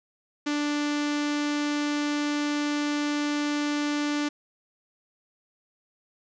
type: tone with notch filter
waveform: sawtooth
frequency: 293.7 Hz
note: D4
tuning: in tune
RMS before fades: -27 dBFS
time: 0.46-4.29 s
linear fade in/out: 10 ms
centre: 690 Hz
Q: 1.4
effects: resampled to 16000 Hz + 9-bit